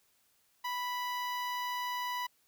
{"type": "tone with notch filter", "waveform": "sawtooth", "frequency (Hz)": 987, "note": "B5", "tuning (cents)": -1, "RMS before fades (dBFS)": -36, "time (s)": [0.64, 2.27], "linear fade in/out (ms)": 10, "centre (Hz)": 8400, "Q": 0.89, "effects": ["white hiss -71 dBFS RMS until 2.47 s"]}